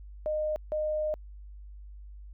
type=tone pair in turn; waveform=sine; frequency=613 / 613 Hz; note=D#5 / D#5; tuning=-26 / -26 cents; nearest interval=unison; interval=0 cents; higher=neither; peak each=-27 dBFS; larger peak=neither; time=0.26-0.56 / 0.72-1.14 s; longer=second; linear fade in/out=0 ms; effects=added 50 Hz sine -43 dBFS peak until 2.33 s